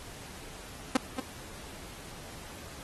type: tone with echo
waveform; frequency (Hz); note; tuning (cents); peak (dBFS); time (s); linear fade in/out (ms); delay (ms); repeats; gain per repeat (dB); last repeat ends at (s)
sawtooth; 260; C4; -11; -17; 0.95-0.97; 5; 230; 1; -9; 1.2
effects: pink hiss -47 dBFS RMS until 2.83 s + AAC 32 kbps